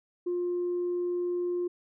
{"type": "tone", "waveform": "sine", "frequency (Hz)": 353.5, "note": "F4", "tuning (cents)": 21, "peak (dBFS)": -26, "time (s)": [0.26, 1.68], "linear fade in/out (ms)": 10, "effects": ["tanh soft clip ceiling -24 dBFS"]}